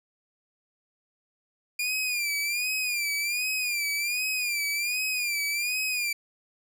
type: tone with vibrato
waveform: sawtooth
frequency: 2410 Hz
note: D7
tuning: 44 cents sharp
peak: -23 dBFS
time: 1.79-6.13 s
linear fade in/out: 5 ms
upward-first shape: sine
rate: 1.3 Hz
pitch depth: 91 cents each way
effects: none